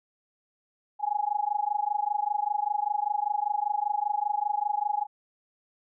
sine tone with amplitude modulation, 830.6 Hz, G#5, in tune, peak -21 dBFS, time 0.99-5.07 s, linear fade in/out 50 ms, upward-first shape sine, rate 25.1 Hz, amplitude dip 95%, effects none

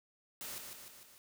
white noise with echo, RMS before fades -44 dBFS, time 0.41-0.58 s, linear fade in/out 0 ms, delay 150 ms, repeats 4, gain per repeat -4 dB, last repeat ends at 1.18 s, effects none

